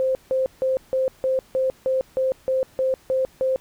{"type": "tone bursts", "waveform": "sine", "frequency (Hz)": 523.3, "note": "C5", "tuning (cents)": 0, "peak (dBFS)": -18, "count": 12, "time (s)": [0, 3.56], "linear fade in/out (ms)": 0, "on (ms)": 150, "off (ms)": 160, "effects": ["pink hiss -54 dBFS RMS until 3.6 s"]}